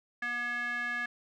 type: tone with band-pass filter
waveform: square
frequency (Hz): 241.2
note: B3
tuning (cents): -41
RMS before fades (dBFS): -34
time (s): 0.22-1.06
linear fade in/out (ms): 5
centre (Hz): 1800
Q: 7.8
effects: none